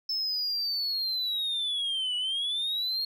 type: linear two-way sweep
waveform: sine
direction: down then up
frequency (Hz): 5274 to 2926 to 4286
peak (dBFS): -25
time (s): 0.09-3.05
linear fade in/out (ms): 5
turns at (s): 2.16
effects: tanh soft clip ceiling -26 dBFS